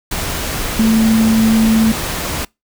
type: tone in noise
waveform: sine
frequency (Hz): 222.2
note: A3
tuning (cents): +17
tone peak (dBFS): -9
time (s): 0.79-1.92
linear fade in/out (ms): 5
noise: pink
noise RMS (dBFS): -21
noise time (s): 0.11-2.45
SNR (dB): +9
effects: noise-tail reverb RT60 0.2 s tail -25 dB re dry